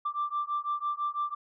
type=beating tone pair; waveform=sine; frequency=1174.7 / 1180.7 Hz; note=D6 / D6; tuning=0 / +9 cents; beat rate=6 Hz; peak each=-31 dBFS; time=0.05-1.35 s; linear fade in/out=10 ms; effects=tanh soft clip ceiling -23 dBFS